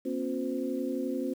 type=tone cluster; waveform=sine; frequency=238.9 / 270.4 / 357.7 / 514 Hz; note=A#3 / C#4 / F4 / C5; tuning=+43 / -43 / +41 / -31 cents; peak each=-36 / -32 / -36 / -37 dBFS; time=0.05-1.34 s; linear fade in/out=10 ms; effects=9-bit